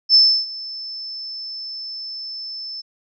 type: tone with ADSR envelope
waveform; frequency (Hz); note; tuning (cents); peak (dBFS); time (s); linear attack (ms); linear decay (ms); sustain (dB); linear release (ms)
sine; 5274; E8; 0; -7; 0.09-2.82; 55; 310; -21; 20
effects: none